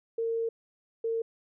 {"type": "tone pair in turn", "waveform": "sine", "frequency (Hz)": [457, 455.1], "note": ["A#4", "A#4"], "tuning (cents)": [-34, -42], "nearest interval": "unison", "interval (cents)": 8, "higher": "first", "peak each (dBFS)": -27, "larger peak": "neither", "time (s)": [[0.18, 0.49], [1.04, 1.22]], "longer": "first", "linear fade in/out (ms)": 5, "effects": []}